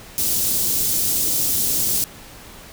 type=band-stop noise; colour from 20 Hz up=white; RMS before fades=-20 dBFS; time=0.18-2.04 s; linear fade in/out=0 ms; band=350 to 5200 Hz; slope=12 dB/octave; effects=pink hiss -41 dBFS RMS until 2.72 s